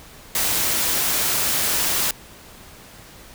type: noise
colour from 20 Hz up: white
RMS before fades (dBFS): -21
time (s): 0.35-2.11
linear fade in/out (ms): 2
effects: pink hiss -44 dBFS RMS until 3.34 s